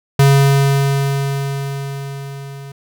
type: tone with level ramp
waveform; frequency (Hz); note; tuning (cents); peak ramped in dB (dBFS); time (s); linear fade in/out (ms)
square; 138.59; C#3; 0; -7 to -31; 0.19-2.72; 5
effects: none